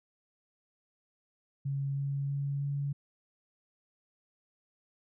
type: tone with pitch steps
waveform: sine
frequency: 138.59 / 139.55 / 140.52 / 141.5 Hz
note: C#3 / C#3 / C#3 / C#3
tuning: 0 / +12 / +24 / +36 cents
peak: -30 dBFS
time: 1.65-2.93 s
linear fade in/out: 10 ms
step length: 320 ms
effects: none